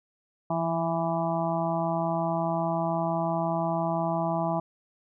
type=harmonic tone with a mistuned harmonic; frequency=165.7 Hz; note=E3; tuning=9 cents sharp; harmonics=1 / 2 / 4 / 5 / 6 / 7; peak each=-30 / -34 / -29 / -32 / -34 / -38 dBFS; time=0.5-4.6 s; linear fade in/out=5 ms; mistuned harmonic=1; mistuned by=+21 cents; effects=none